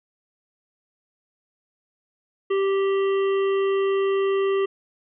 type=harmonic tone; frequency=390.9 Hz; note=G4; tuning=5 cents flat; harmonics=1 / 3 / 5 / 7 / 8; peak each=-19 / -31 / -37 / -39 / -42 dBFS; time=2.5-4.66 s; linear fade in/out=10 ms; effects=none